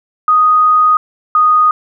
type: tone pair in turn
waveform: sine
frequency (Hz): 1244.5 / 1239.7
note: D#6 / D#6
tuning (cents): 0 / -7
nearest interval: unison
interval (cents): 7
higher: first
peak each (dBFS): -6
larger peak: neither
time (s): 0.28-0.97 / 1.35-1.71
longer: first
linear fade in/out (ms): 2
effects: none